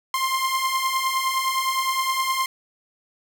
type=beating tone pair; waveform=sawtooth; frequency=1046.5 / 1056.2 Hz; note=C6 / C6; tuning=0 / +16 cents; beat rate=9.7 Hz; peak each=-23 / -19 dBFS; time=0.14-2.46 s; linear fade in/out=2 ms; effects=none